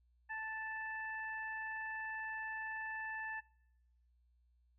harmonic tone, 879 Hz, A5, 2 cents flat, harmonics 1 / 2 / 3, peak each -46 / -41 / -54 dBFS, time 0.29-3.41 s, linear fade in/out 20 ms, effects noise-tail reverb RT60 0.9 s tail -25 dB re dry + added 60 Hz sine -69 dBFS peak until 4.78 s

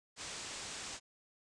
white low-pass noise, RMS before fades -45 dBFS, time 0.16-1 s, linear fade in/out 50 ms, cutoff 8400 Hz, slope 48 dB/octave, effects resampled to 24000 Hz

